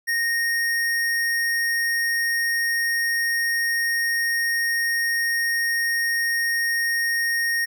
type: tone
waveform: square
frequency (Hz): 1857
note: A#6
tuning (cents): -7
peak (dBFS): -21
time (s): 0.07-7.66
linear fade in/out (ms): 20
effects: none